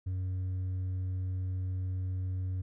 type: tone with hard clipping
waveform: triangle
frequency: 92.7 Hz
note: F#2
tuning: 4 cents sharp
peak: -30 dBFS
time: 0.06-2.62 s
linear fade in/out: 10 ms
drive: 1 dB
effects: none